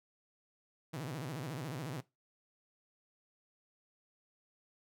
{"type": "tone with vibrato", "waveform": "sawtooth", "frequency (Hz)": 142.5, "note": "C#3", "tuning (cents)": 48, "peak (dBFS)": -35, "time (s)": [0.93, 2.01], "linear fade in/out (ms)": 10, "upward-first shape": "sine", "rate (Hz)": 14, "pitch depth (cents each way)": 270, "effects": ["noise-tail reverb RT60 0.2 s tail -18 dB re dry"]}